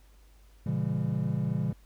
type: chord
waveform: triangle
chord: A# diminished seventh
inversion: none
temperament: just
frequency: 116.54 / 139.85 / 167.82 / 201.4 Hz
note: A#2 / C#3 / E3 / G3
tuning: 0 / +16 / +31 / +47 cents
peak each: -31 / -29 / -30 / -32 dBFS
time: 0.66-1.73 s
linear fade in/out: 5 ms
effects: added 50 Hz sine -54 dBFS peak until 1.85 s + pink hiss -65 dBFS RMS until 1.85 s